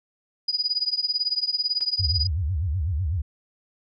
sine tone with tremolo, 4928 Hz, D#8, 17 cents flat, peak -18 dBFS, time 0.48-2.27 s, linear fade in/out 5 ms, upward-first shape triangle, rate 18 Hz, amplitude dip 100%
clicks, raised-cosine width 0.2 ms, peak -28 dBFS, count 2, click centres 1.808 / 1.811 s
sine tone with vibrato, 83.1 Hz, E2, 15 cents sharp, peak -22 dBFS, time 1.99-3.22 s, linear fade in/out 10 ms, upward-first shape sine, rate 8 Hz, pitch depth 280 cents each way
effects none

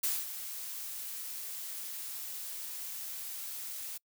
blue noise with ADSR envelope, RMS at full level -30 dBFS, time 0.03-3.98 s, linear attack 9 ms, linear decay 210 ms, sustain -11 dB, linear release 11 ms, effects noise-tail reverb RT60 0.1 s tail -26 dB re dry

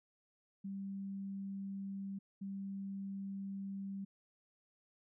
sine tone bursts at uneven times, 196 Hz, G3, in tune, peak -40 dBFS, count 2, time 0.64-2.19 / 2.41-4.05 s, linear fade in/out 10 ms, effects none

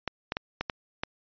clicks, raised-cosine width 0.3 ms, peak -13 dBFS, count 6, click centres 0.077 / 0.321 / 0.369 / 0.61 / 0.698 / 1.035 s, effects resampled to 11025 Hz

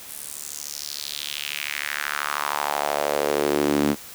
sawtooth tone with high-pass filter sweep, 73 Hz, D2, 10 cents flat, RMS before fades -26 dBFS, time 0.06-3.96 s, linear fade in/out 50 ms, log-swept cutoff 11000 to 240 Hz, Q 2.8, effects white hiss -41 dBFS RMS until 4.14 s

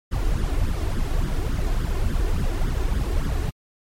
brown noise with flanger, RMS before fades -22 dBFS, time 0.11-3.51 s, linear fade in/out 20 ms, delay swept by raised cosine 0.58 to 2.88 ms, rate 3.5 Hz, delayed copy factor +0.7, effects MP3 64 kbps

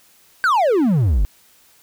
triangle exponential sweep, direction down, 1586 to 43 Hz, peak -11 dBFS, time 0.44-1.25 s, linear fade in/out 0 ms, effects white hiss -53 dBFS RMS until 1.82 s

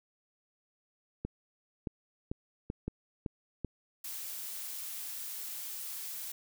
clicks, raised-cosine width 3 ms, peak -22 dBFS, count 7, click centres 1.25 / 1.872 / 2.315 / 2.701 / 2.88 / 3.262 / 3.647 s
blue noise, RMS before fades -41 dBFS, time 4.04-6.32 s, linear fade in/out 5 ms
effects none

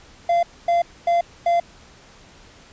triangle tone bursts, 688 Hz, F5, 26 cents flat, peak -13 dBFS, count 4, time 0.29-1.6 s, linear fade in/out 5 ms, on 140 ms, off 250 ms, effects pink hiss -48 dBFS RMS until 2.72 s + resampled to 16000 Hz

